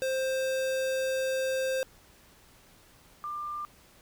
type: tone pair in turn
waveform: square / sine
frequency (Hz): 525 / 1193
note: C5 / D6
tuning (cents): +6 / +27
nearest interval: octave + major second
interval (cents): 1421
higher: second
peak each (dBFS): -28 / -33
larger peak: first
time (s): 0.02-1.83 / 3.24-3.65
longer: first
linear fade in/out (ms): 0
effects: pink hiss -58 dBFS RMS until 4.01 s